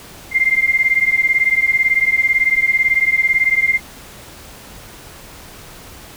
sine beating tone pair, 2093 / 2111 Hz, C7 / C7, 0 / +15 cents, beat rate 18 Hz, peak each -15 dBFS, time 0.31-3.8 s, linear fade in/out 50 ms, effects pink hiss -38 dBFS RMS until 6.16 s

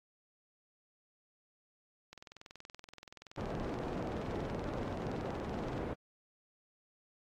click train, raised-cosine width 0.2 ms, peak -32 dBFS, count 78, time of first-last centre 2.13-5.779 s, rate 21.1 Hz
white low-pass noise, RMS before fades -39 dBFS, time 3.37-5.94 s, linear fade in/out 10 ms, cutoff 510 Hz, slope 12 dB/octave
effects AAC 48 kbps

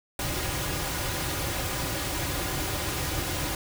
pink noise with comb filter, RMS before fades -30 dBFS, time 0.19-3.55 s, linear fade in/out 2 ms, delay 4.5 ms, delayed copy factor -0.6, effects none

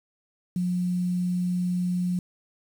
sine tone with quantisation, 179.2 Hz, F3, 45 cents sharp, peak -23 dBFS, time 0.56-2.19 s, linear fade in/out 2 ms, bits 8, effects none

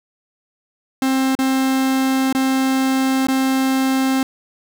45% pulse tone with dropouts, 264.7 Hz, C4, 20 cents sharp, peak -15 dBFS, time 1.02-4.23 s, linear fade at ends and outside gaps 2 ms, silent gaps 1.352-1.389 / 2.327-2.349 / 3.27-3.284 s, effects none

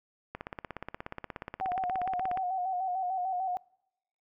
click train, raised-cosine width 0.5 ms, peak -22 dBFS, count 35, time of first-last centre 0.35-2.374 s, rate 16.8 Hz
sine tone with vibrato, 740 Hz, F#5, in tune, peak -29 dBFS, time 1.61-3.57 s, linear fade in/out 0 ms, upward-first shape square, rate 6.7 Hz, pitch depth 50 cents each way
effects noise-tail reverb RT60 0.8 s tail -26 dB re dry

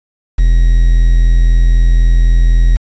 triangle tone with quantisation, 41.95 Hz, E1, 31 cents sharp, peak -3 dBFS, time 0.38-2.77 s, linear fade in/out 10 ms, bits 5, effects resampled to 16000 Hz

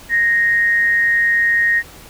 sine tone with amplitude modulation, 1864.7 Hz, A#6, in tune, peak -10 dBFS, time 0.09-1.83 s, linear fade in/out 50 ms, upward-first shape sine, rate 201 Hz, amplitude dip 40%, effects pink hiss -40 dBFS RMS until 2.09 s

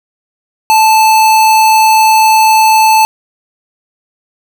square tone, 876 Hz, A5, 8 cents flat, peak -5 dBFS, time 0.7-3.05 s, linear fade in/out 0 ms, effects none

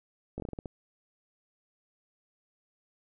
slowing click train, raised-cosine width 2 ms, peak -24 dBFS, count 8, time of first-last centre 0.38-0.658 s, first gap 19 ms, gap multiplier 1.24, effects none

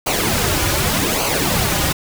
pink noise with flanger, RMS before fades -18 dBFS, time 0.06-1.93 s, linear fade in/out 10 ms, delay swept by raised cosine 0.55 to 4.55 ms, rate 0.85 Hz, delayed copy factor -0.65, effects none

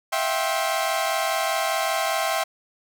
sawtooth tone cluster, 652 / 697 / 780 / 1062 Hz, E5 / F5 / G5 / C6, -19 / -4 / -9 / +25 cents, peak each -22 / -28 / -23 / -25 dBFS, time 0.12-2.44 s, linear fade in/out 10 ms, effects none

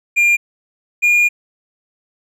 triangle tone pair in turn, 2400 / 2425 Hz, D7 / D#7, +37 / -45 cents, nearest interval unison, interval 18 cents, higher second, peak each -8 dBFS, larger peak neither, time 0.16-0.37 / 1.02-1.29 s, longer second, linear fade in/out 20 ms, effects none

